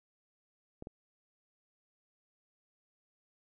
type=clicks; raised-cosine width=2 ms; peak=-30 dBFS; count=2; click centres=0.824 / 0.871 s; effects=none